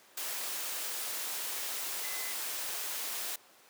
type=tone in noise; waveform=sine; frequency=2030 Hz; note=B6; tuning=47 cents sharp; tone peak=-44 dBFS; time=2.03-2.33 s; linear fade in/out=5 ms; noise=white; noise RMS=-37 dBFS; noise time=0.17-3.36 s; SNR=-10 dB; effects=pink hiss -59 dBFS RMS until 3.69 s + high-pass 400 Hz 12 dB/octave